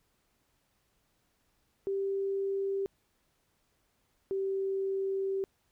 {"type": "tone pair in turn", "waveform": "sine", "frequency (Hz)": [392, 387.7], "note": ["G4", "G4"], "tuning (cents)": [0, -19], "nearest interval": "unison", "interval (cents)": 19, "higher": "first", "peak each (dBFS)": [-29, -29], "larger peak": "neither", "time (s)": [[1.87, 2.86], [4.31, 5.44]], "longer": "second", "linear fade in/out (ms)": 0, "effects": ["pink hiss -74 dBFS RMS until 5.71 s"]}